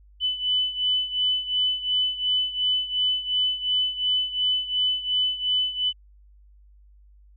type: beating tone pair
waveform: sine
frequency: 3000 / 3002.8 Hz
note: F#7 / F#7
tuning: +23 / +25 cents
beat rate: 2.8 Hz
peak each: -23 / -27 dBFS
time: 0.2-5.93 s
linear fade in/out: 50 ms
effects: added 50 Hz sine -50 dBFS peak until 7.36 s